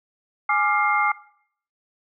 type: tone cluster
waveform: sine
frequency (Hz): 833 / 1184 / 1390 / 2117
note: G#5 / D6 / F6 / C7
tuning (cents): +5 / +14 / -9 / +20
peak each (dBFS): -23 / -22 / -25 / -23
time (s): 0.49-1.12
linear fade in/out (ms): 5
effects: noise-tail reverb RT60 0.6 s tail -19 dB re dry